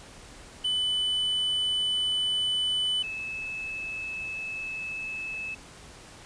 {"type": "tone pair in turn", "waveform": ["triangle", "sine"], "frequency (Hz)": [3000, 2605], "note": ["F#7", "E7"], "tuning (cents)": [23, -21], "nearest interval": "major second", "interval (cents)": 244, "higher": "first", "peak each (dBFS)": [-23, -32], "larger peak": "first", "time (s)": [[0.64, 3.03], [3.03, 5.55]], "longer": "second", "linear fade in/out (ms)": 10, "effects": ["pink hiss -48 dBFS RMS until 6.25 s", "resampled to 22050 Hz"]}